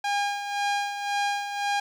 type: tone with tremolo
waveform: sawtooth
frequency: 811 Hz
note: G#5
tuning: 41 cents flat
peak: -19 dBFS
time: 0.04-1.8 s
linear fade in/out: 5 ms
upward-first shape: sine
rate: 1.9 Hz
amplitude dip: 60%
effects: low-pass 6000 Hz 12 dB/octave + 9-bit